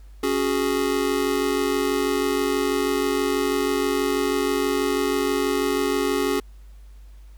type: chord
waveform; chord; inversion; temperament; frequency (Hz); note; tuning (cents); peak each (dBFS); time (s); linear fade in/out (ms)
square; C# suspended fourth; none; just; 277.2 / 369.6 / 415.8; C#4 / F#4 / G#4; 0 / -2 / +2; -26 / -26 / -25; 0.23-6.4; 5
effects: added 50 Hz sine -41 dBFS peak until 7.37 s + pink hiss -61 dBFS RMS until 7.37 s